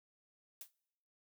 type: noise with exponential decay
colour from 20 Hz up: blue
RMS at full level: -44 dBFS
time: 0.61-0.72 s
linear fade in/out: 2 ms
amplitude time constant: 22 ms
effects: noise-tail reverb RT60 0.9 s tail -25 dB re dry